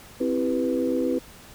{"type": "chord", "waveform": "sine", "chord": "C major seventh", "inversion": "none", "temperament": "equal", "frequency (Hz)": [261.6, 329.6, 392, 493.9], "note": ["C4", "E4", "G4", "B4"], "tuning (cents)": [0, 0, 0, 0], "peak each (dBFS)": [-25, -27, -31, -26], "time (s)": [0.2, 1.19], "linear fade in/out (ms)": 10, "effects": ["tanh soft clip ceiling -11 dBFS", "pink hiss -47 dBFS RMS until 1.54 s"]}